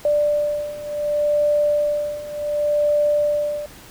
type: beating tone pair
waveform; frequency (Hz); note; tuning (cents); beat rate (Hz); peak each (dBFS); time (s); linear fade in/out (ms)
sine; 590 / 590.68; D5 / D5; +8 / +10; 0.68; -22 / -19; 0.05-3.66; 2
effects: pink hiss -43 dBFS RMS until 3.9 s